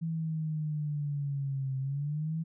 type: linear two-way sweep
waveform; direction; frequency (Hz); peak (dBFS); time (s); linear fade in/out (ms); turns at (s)
sine; down then up; 164.7 to 132.2 to 164.7; -30; 0.01-2.44; 20; 1.78
effects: none